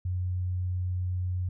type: tone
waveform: sine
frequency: 90.8 Hz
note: F#2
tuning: 32 cents flat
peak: -27 dBFS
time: 0.05-1.49 s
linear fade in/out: 5 ms
effects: none